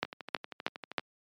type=two click trains; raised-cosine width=0.3 ms; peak=-24 / -11 dBFS; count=13 / 4; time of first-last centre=0.05-0.995 / 0.03-0.982 s; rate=12.7 / 3.15 Hz; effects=high-pass 200 Hz 12 dB/octave + MP3 96 kbps